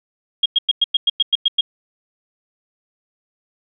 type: tone bursts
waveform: sine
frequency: 3260 Hz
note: G#7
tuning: 33 cents flat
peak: -11 dBFS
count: 10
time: 0.43-1.61 s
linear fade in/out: 5 ms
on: 28 ms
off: 100 ms
effects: none